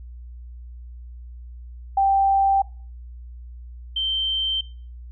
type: tone pair in turn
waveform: sine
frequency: 784 / 3120 Hz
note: G5 / G7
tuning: 0 / -9 cents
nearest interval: 2 octaves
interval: 2391 cents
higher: second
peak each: -15 / -21 dBFS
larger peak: first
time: 1.97-2.62 / 3.96-4.61 s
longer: neither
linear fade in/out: 5 ms
effects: noise-tail reverb RT60 0.4 s tail -22 dB re dry + added 60 Hz sine -36 dBFS peak until 5.11 s